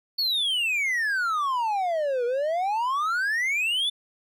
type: exponential two-way sweep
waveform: triangle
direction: down then up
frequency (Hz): 4513 to 470.1 to 3564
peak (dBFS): -21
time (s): 0.18-3.9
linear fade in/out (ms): 10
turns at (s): 2.25
effects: none